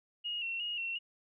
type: tone with vibrato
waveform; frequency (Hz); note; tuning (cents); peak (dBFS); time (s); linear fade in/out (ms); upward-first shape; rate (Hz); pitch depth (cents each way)
sine; 2794; F7; 0; -34; 0.24-0.99; 20; square; 2.8; 47
effects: none